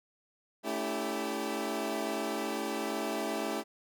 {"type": "chord", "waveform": "20% pulse", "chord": "A dominant seventh", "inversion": "none", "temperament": "equal with one note detuned", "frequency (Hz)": [220, 283.8, 329.6, 392], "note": ["A3", "C#4", "E4", "G4"], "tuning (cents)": [0, 41, 0, 0], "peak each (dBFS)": -33, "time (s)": [0.63, 3.64], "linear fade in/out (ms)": 50, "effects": []}